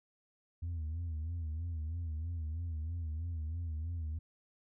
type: tone with vibrato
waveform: sine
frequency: 81.5 Hz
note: E2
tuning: 19 cents flat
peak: -33 dBFS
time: 0.62-4.19 s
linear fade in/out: 10 ms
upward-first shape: sine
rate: 3.1 Hz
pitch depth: 100 cents each way
effects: tanh soft clip ceiling -34 dBFS